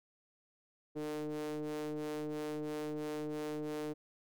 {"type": "ring-modulated tone", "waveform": "square", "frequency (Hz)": 75.9, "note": "D#2", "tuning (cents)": -42, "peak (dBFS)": -35, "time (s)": [0.95, 3.94], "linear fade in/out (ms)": 20, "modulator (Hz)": 378, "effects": []}